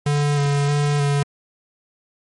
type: tone with vibrato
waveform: square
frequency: 144.1 Hz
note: D3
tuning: 33 cents flat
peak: -17 dBFS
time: 0.06-1.23 s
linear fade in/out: 5 ms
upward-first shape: square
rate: 1.6 Hz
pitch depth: 17 cents each way
effects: MP3 48 kbps